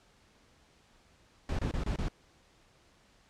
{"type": "noise bursts", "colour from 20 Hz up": "brown", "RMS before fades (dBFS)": -32, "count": 5, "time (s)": [1.49, 2.085], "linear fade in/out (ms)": 2, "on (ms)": 99, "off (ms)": 25, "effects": ["pink hiss -64 dBFS RMS until 3.29 s", "low-pass 7000 Hz 12 dB/octave"]}